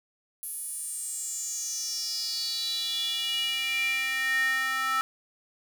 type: tone with high-pass filter sweep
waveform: square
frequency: 263.4 Hz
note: C4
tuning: 12 cents sharp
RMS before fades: -30 dBFS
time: 0.43-5.01 s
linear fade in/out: 0 ms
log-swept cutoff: 11000 to 1400 Hz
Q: 7.3
effects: none